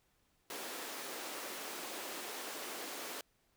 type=high-pass noise; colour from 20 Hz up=pink; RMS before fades=-44 dBFS; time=0.5-3.21 s; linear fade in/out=2 ms; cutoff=290 Hz; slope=24 dB/octave; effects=pink hiss -75 dBFS RMS until 3.56 s